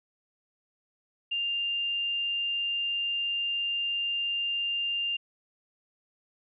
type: tone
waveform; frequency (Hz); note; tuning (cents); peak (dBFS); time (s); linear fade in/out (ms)
sine; 2797; F7; +2; -27; 1.31-5.17; 10
effects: none